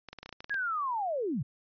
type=clicks; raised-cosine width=0.2 ms; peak=-25 dBFS; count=11; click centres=0.087 / 0.13 / 0.187 / 0.23 / 0.26 / 0.292 / 0.327 / 0.405 / 0.444 / 0.496 / 0.543 s
type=linear sweep; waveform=sine; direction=down; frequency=1688 to 107.3 Hz; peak=-29 dBFS; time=0.5-1.43 s; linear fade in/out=10 ms
effects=resampled to 11025 Hz